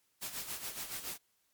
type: noise with tremolo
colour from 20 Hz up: white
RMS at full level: -39 dBFS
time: 0.21-1.18 s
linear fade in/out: 20 ms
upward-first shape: sine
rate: 7.1 Hz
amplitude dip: 65%
effects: white hiss -75 dBFS RMS until 1.53 s + MP3 96 kbps